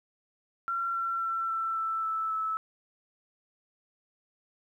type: tone with pitch steps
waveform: sine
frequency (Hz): 1366 / 1355.8 / 1345.6 / 1335.6 / 1325.6 / 1315.7 / 1305.8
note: F6 / E6 / E6 / E6 / E6 / E6 / E6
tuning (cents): -39 / +48 / +35 / +22 / +9 / -4 / -17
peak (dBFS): -28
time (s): 0.68-2.57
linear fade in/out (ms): 0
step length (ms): 270
effects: 11-bit